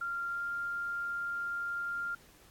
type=tone with pitch glide; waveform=sine; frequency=1388 to 1396 Hz; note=F6 to F6; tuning=-11 to -1 cents; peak=-33 dBFS; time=0.01-2.15 s; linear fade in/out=5 ms; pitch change=+10 cents; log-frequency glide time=0.3-0.41 s; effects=pink hiss -60 dBFS RMS until 2.5 s + AAC 64 kbps